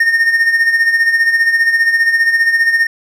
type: tone with tremolo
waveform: triangle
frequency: 1833 Hz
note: A#6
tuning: 30 cents flat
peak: -5 dBFS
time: 0-2.87 s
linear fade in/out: 5 ms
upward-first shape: sine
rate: 15 Hz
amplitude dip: 60%
effects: none